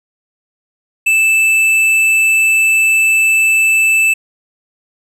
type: tone with tanh clipping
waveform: triangle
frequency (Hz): 2637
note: E7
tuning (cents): 0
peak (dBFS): -10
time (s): 1.06-4.14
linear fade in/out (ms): 10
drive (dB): 14
effects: none